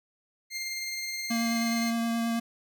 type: tone with tremolo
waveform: 20% pulse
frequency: 2109 Hz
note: C7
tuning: 13 cents sharp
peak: -26 dBFS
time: 0.5-1.93 s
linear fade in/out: 50 ms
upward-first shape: sine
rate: 19 Hz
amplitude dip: 25%
type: tone with vibrato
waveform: square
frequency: 231 Hz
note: A#3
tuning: 16 cents flat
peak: -27 dBFS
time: 1.3-2.4 s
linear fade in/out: 10 ms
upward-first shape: triangle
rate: 9.5 Hz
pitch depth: 13 cents each way
effects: none